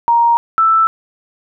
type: tone pair in turn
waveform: sine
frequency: 937 / 1322.7 Hz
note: A#5 / E6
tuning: +9 / +5 cents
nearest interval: tritone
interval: 596 cents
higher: second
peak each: -8 dBFS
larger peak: neither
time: 0.08-0.37 / 0.58-0.87 s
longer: neither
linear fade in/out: 0 ms
effects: none